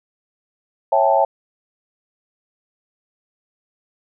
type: chord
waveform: sine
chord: A dominant seventh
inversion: first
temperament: just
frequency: 550 / 660 / 792 / 880 Hz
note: C#5 / E5 / G5 / A5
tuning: -14 / +2 / +18 / 0 cents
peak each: -18 dBFS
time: 0.92-1.25 s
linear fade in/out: 5 ms
effects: none